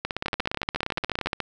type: two click trains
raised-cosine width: 0.3 ms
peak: -10 / -11 dBFS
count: 17 / 22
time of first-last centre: 0.26-1.403 / 0.05-1.271 s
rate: 14 / 17.2 Hz
effects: none